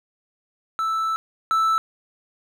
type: tone pair in turn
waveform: triangle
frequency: 1318.5 / 1318.5 Hz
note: E6 / E6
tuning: 0 / 0 cents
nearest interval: unison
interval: 0 cents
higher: neither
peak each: -19 / -15 dBFS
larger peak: second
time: 0.79-1.16 / 1.51-1.78 s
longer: first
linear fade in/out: 0 ms
effects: none